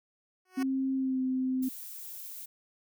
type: tone with exponential growth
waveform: 10% pulse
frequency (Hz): 370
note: F#4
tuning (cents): 0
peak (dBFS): -26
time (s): 0.45-0.63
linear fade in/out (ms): 5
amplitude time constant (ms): 37
type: tone with pitch glide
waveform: sine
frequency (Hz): 266 to 258.9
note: C4 to C4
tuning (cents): +29 to -18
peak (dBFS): -27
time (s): 0.57-1.69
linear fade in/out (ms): 10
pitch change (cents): -47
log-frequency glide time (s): 0.95-1.21
type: noise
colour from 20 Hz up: violet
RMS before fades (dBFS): -43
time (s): 1.62-2.46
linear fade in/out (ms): 10
effects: none